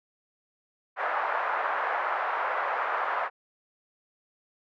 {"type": "band-pass noise", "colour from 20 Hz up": "white", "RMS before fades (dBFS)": -29, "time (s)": [0.96, 3.3], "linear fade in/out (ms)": 50, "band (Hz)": [600, 1500], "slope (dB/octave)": 24, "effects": []}